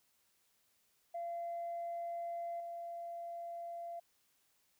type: tone with level steps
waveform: sine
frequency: 685 Hz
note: F5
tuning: 34 cents flat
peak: -37 / -41 dBFS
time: 1.14-4 s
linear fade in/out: 10 ms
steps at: 2.6 s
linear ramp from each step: 2 ms
effects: tanh soft clip ceiling -35 dBFS + white hiss -75 dBFS RMS until 4.79 s